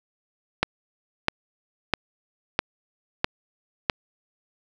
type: click train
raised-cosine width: 0.3 ms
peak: -3 dBFS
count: 6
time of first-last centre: 0.63-3.898 s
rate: 1.53 Hz
effects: none